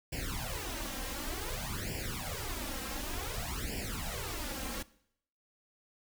pink noise with flanger, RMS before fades -38 dBFS, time 0.12-4.83 s, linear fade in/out 10 ms, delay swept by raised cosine 0.39 to 3.79 ms, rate 0.55 Hz, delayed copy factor +1, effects noise-tail reverb RT60 0.7 s tail -20 dB re dry

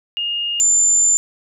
sine tone pair in turn, 2840 / 7156 Hz, F7 / A8, +28 / +28 cents, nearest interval octave + major third, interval 1600 cents, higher second, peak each -19 / -11 dBFS, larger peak second, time 0.17-0.6 / 0.6-1.17 s, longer second, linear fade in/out 0 ms, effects none

